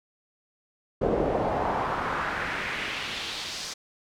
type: noise with band-pass filter sweep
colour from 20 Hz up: brown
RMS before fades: -29 dBFS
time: 1.01-3.74 s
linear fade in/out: 10 ms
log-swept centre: 460 to 5600 Hz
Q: 1.9
effects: none